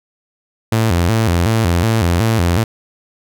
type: tone with vibrato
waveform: sawtooth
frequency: 98.5 Hz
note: G2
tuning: 9 cents sharp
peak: -8 dBFS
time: 0.72-2.64 s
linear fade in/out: 5 ms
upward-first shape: square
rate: 2.7 Hz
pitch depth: 230 cents each way
effects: none